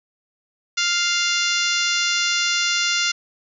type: harmonic tone with a mistuned harmonic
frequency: 698.5 Hz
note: F5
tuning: in tune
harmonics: 2 / 3 / 4 / 5 / 6 / 7 / 8 / 9 / 10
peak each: -25 / -26 / -25 / -27 / -28 / -28 / -28 / -29 / -32 dBFS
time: 0.77-3.12 s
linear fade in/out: 10 ms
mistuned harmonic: 9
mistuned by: -36 cents
effects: none